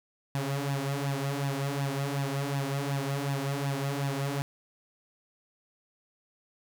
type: tone with flanger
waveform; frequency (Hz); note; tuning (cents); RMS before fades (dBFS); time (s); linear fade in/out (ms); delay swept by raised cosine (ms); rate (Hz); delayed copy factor
sawtooth; 139.2; C#3; +8; -31; 0.35-4.42; 0; 1.1 to 5.7; 2.7; +0.7
effects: none